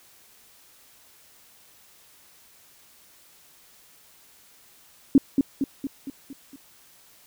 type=tone with echo; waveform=sine; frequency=274.2 Hz; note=C#4; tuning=19 cents flat; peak=-10 dBFS; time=5.15-5.18 s; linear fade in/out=2 ms; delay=230 ms; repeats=6; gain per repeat=-5 dB; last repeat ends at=6.56 s; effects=white hiss -55 dBFS RMS until 7.26 s